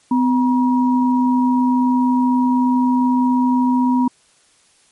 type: tone pair together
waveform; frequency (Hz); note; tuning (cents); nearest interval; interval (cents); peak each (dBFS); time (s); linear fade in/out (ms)
sine; 253.2 / 956; B3 / A#5; +43 / +43; octave + major seventh; 2300; -13 / -20; 0.11-4.08; 5
effects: white hiss -55 dBFS RMS until 4.91 s + MP3 48 kbps